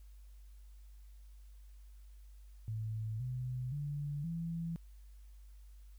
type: tone with pitch steps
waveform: sine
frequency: 110 / 126.36 / 145.15 / 166.73 Hz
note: A2 / B2 / D3 / E3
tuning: 0 / +40 / -20 / +20 cents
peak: -36 dBFS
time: 2.68-4.76 s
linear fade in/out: 0 ms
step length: 520 ms
effects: added 50 Hz sine -52 dBFS peak until 5.98 s + white hiss -73 dBFS RMS until 5.98 s